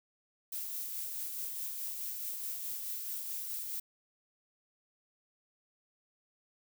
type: noise with tremolo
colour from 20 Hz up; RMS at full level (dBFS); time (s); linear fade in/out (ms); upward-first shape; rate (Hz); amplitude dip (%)
violet; -38; 0.52-3.8; 5; sine; 4.7; 30
effects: none